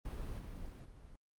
brown noise with level steps, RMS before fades -42 / -46 / -49 / -55 dBFS, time 0.05-1.16 s, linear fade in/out 5 ms, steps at 0.38 / 0.68 / 0.84 s, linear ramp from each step 20 ms, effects Opus 32 kbps

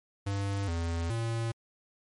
square tone with pitch steps, 99.4 / 83.9 / 114.8 Hz, G2 / E2 / A#2, +25 / +31 / -26 cents, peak -30 dBFS, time 0.26-1.52 s, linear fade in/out 10 ms, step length 420 ms, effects MP3 48 kbps

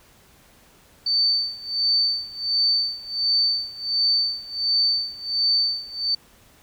sine tone with tremolo, 4556 Hz, C#8, 47 cents sharp, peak -16 dBFS, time 1.06-6.15 s, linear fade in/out 5 ms, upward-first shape sine, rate 1.4 Hz, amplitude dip 90%, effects pink hiss -54 dBFS RMS until 6.62 s

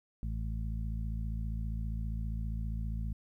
harmonic tone, 55 Hz, A1, in tune, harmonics 1 / 2 / 3 / 4, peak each -34 / -40 / -44 / -46 dBFS, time 0.23-3.13 s, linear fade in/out 0 ms, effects 12-bit

